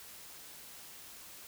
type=silence; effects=white hiss -51 dBFS RMS until 1.47 s